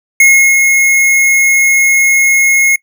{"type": "tone with ADSR envelope", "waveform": "square", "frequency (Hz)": 2163, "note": "C#7", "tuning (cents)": -43, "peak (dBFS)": -3, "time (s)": [0.2, 2.76], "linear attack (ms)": 3, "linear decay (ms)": 350, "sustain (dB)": -4, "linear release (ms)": 5, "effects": ["noise-tail reverb RT60 0.1 s tail -23 dB re dry"]}